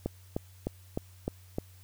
click train, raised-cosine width 2 ms, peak -17 dBFS, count 6, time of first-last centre 0.06-1.584 s, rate 3.28 Hz, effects added 92 Hz sine -52 dBFS peak until 1.83 s + white hiss -61 dBFS RMS until 1.83 s

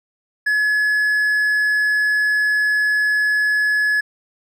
triangle tone, 1700 Hz, G#6, 40 cents sharp, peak -13 dBFS, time 0.46-4.01 s, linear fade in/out 10 ms, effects none

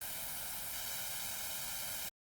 white noise with comb filter, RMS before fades -41 dBFS, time 0.01-2.09 s, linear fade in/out 5 ms, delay 1.3 ms, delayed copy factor +1, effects Opus 32 kbps

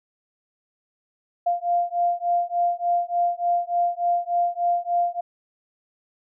sine beating tone pair, 696 / 699.4 Hz, F5 / F5, -6 / +2 cents, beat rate 3.4 Hz, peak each -23 / -23 dBFS, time 1.46-5.21 s, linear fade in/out 10 ms, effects none

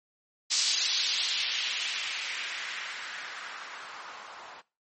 violet noise with low-pass filter sweep, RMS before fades -33 dBFS, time 0.5-4.62 s, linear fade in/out 20 ms, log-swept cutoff 4900 to 920 Hz, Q 1.7, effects noise-tail reverb RT60 0.3 s tail -21 dB re dry + MP3 32 kbps

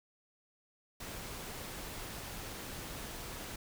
pink noise, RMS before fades -44 dBFS, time 1-3.56 s, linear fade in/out 5 ms, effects none

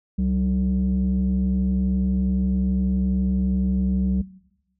sine tone pair together, 67.18 / 189.6 Hz, C2 / F#3, +46 / +43 cents, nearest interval octave + tritone, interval 1797 cents, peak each -22 / -19 dBFS, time 0.18-4.22 s, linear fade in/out 10 ms, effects noise-tail reverb RT60 0.9 s tail -19 dB re dry + tanh soft clip ceiling -15 dBFS

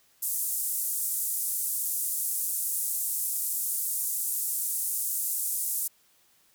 pink band-pass noise, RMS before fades -30 dBFS, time 0.22-5.88 s, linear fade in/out 10 ms, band 8700 to 16000 Hz, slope 24 dB/octave, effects white hiss -64 dBFS RMS until 6.54 s

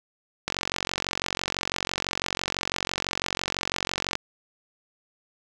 click train, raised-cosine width 0.2 ms, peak -8 dBFS, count 170, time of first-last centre 0.48-4.154 s, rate 46 Hz, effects none

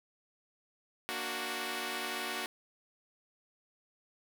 5% pulse chord, Bb augmented, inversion none, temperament equal, 233.1 / 293.7 / 370 Hz, Bb3 / D4 / F#4, 0 / 0 / 0 cents, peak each -30 / -31 / -26 dBFS, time 1.09-2.46 s, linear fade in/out 0 ms, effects none

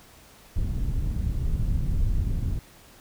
pink low-pass noise, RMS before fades -25 dBFS, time 0.56-2.59 s, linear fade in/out 5 ms, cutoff 110 Hz, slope 12 dB/octave, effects pink hiss -52 dBFS RMS until 3 s

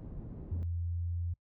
pink low-pass noise, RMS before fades -44 dBFS, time 0-0.63 s, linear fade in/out 0 ms, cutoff 290 Hz, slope 12 dB/octave
sine tone with pitch glide, 85.3 to 86.14 Hz, F2 to F2, -40 to -23 cents, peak -32 dBFS, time 0.51-1.34 s, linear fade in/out 10 ms, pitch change +17 cents, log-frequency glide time 0.62-1.09 s
effects noise-tail reverb RT60 0.1 s tail -23 dB re dry

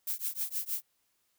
violet noise with tremolo, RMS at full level -31 dBFS, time 0.07-0.82 s, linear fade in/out 5 ms, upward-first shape triangle, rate 6.4 Hz, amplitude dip 100%, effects white hiss -75 dBFS RMS until 1.38 s

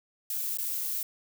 violet noise with dropouts, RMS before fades -32 dBFS, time 0.3-1.03 s, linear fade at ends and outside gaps 2 ms, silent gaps 0.573-0.585 s, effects none

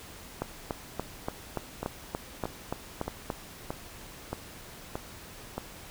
two click trains, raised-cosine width 1 ms, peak -18 / -16 dBFS, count 7 / 11, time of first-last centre 1.83-5.58 / 0.42-3.302 s, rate 1.6 / 3.47 Hz, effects pink hiss -47 dBFS RMS until 5.9 s

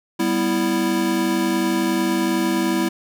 square chord, E minor, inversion first, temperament equal, 196 / 246.9 / 329.6 Hz, G3 / B3 / E4, 0 / 0 / 0 cents, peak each -25 / -25 / -21 dBFS, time 0.19-2.89 s, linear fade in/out 10 ms, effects none

